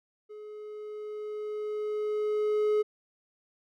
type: tone with level ramp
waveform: triangle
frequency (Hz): 423.4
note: G#4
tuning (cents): +33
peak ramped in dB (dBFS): -40 to -20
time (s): 0.29-2.83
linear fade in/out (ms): 20
effects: none